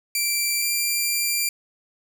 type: tone pair in turn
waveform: 10% pulse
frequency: 2349 / 2372 Hz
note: D7 / D7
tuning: 0 / +17 cents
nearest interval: unison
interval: 17 cents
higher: second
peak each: -12 dBFS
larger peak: neither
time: 0.15-0.62 / 0.62-1.49 s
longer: second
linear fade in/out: 2 ms
effects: none